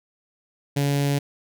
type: tone with notch filter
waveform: sawtooth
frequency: 141.7 Hz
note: C#3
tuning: 38 cents sharp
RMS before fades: -22 dBFS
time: 0.76-1.19 s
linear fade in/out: 10 ms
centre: 1200 Hz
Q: 1.2
effects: none